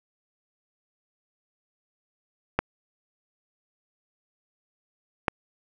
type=clicks; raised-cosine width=0.5 ms; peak=-6 dBFS; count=2; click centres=2.59 / 5.282 s; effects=none